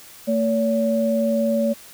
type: tone pair together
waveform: sine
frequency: 225.5 / 568.2 Hz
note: A3 / C#5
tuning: +43 / +43 cents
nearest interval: octave + major third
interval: 1600 cents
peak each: -20 dBFS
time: 0.27-1.74 s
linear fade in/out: 20 ms
effects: white hiss -44 dBFS RMS until 1.93 s